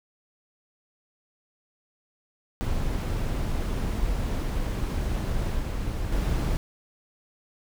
brown noise with level steps, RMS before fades -27 / -29 / -25 dBFS, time 2.61-6.57 s, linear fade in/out 0 ms, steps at 5.59 / 6.12 s, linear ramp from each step 5 ms, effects none

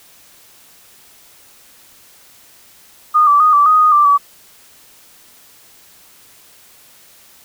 sine tone with pitch steps, 1226 / 1160 / 1238 / 1161 / 1247 / 1239 / 1177 / 1144 Hz, D#6 / D6 / D#6 / D6 / D#6 / D#6 / D6 / D6, -26 / -22 / -9 / -20 / +3 / -8 / +3 / -46 cents, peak -7 dBFS, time 3.14-4.18 s, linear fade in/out 20 ms, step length 130 ms, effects white hiss -46 dBFS RMS until 7.44 s

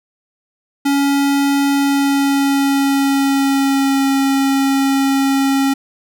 square tone with pitch glide, 280 to 272.7 Hz, C#4 to C#4, +18 to -28 cents, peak -13 dBFS, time 0.85-5.74 s, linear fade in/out 10 ms, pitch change -46 cents, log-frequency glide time 1.7-4.08 s, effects none

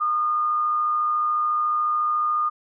sine tone with amplitude modulation, 1220 Hz, D#6, 34 cents flat, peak -18 dBFS, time 0-2.5 s, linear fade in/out 20 ms, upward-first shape sine, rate 114 Hz, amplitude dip 30%, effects none

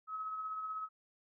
sine tone with tremolo, 1282 Hz, E6, 49 cents flat, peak -36 dBFS, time 0.07-0.89 s, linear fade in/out 50 ms, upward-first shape triangle, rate 16 Hz, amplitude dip 40%, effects none

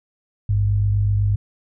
sine tone pair together, 54.09 / 102.1 Hz, A1 / G#2, -29 / -29 cents, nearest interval major seventh, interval 1100 cents, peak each -23 / -16 dBFS, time 0.49-1.36 s, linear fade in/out 5 ms, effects none

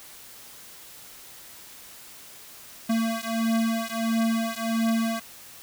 square beating tone pair, 225.7 / 227.2 Hz, A3 / A#3, +44 / -44 cents, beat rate 1.5 Hz, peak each -27 dBFS, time 2.89-5.2 s, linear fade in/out 10 ms, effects white hiss -46 dBFS RMS until 5.62 s

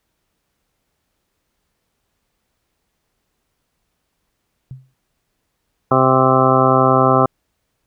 sine tone with exponential decay, 130.81 Hz, C3, in tune, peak -26 dBFS, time 4.71-4.94 s, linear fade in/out 0 ms, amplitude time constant 49 ms
harmonic tone, 130.81 Hz, C3, in tune, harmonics 1 / 2 / 3 / 4 / 5 / 6 / 8 / 9 / 10, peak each -19 / -19 / -19 / -19 / -19 / -19 / -19 / -19 / -19 dBFS, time 5.91-7.26 s, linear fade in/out 5 ms
effects pink hiss -71 dBFS RMS until 7.86 s

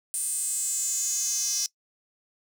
square tone with high-pass filter sweep, 233.1 Hz, A#3, in tune, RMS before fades -28 dBFS, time 0.14-1.66 s, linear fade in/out 0 ms, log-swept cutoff 9000 to 5700 Hz, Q 7, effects noise-tail reverb RT60 0.1 s tail -21 dB re dry

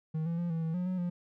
triangle tone with pitch steps, 157.9 / 167.9 / 172.9 / 163.6 / 161.8 / 179.5 / 184.3 / 176 Hz, D#3 / E3 / F3 / E3 / E3 / F3 / F#3 / F3, +26 / +32 / -17 / -13 / -32 / +48 / -7 / +14 cents, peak -28 dBFS, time 0.14-1.1 s, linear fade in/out 10 ms, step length 120 ms, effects none

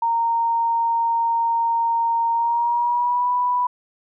sine tone with pitch glide, 925 to 985.7 Hz, A#5 to B5, -14 to -4 cents, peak -17 dBFS, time 0.02-3.67 s, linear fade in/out 5 ms, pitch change +110 cents, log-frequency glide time 2.32-3.3 s, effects none

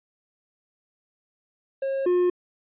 triangle tone pair in turn, 541 / 357.5 Hz, C#5 / F4, -42 / +41 cents, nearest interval perfect fifth, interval 717 cents, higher first, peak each -22 / -16 dBFS, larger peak second, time 1.82-2.06 / 2.06-2.3 s, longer neither, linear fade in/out 5 ms, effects resampled to 8000 Hz

